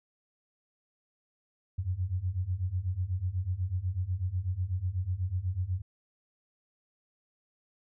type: beating tone pair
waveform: sine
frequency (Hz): 87.31 / 95.41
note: F2 / G2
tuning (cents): 0 / -46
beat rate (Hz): 8.1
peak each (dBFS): -33 / -31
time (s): 1.78-5.82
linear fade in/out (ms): 10
effects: none